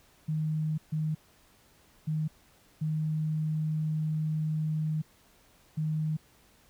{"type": "tone bursts at uneven times", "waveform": "sine", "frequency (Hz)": 155.4, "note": "D#3", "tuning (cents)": -2, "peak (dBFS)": -27, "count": 5, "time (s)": [[0.28, 0.78], [0.92, 1.15], [2.07, 2.28], [2.81, 5.02], [5.77, 6.17]], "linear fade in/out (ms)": 10, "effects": ["pink hiss -62 dBFS RMS until 6.69 s"]}